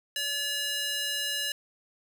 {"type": "tone with high-pass filter", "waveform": "square", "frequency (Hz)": 572, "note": "D5", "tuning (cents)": -46, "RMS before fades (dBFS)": -31, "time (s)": [0.16, 1.52], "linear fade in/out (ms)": 2, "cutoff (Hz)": 2500, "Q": 1.4, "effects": []}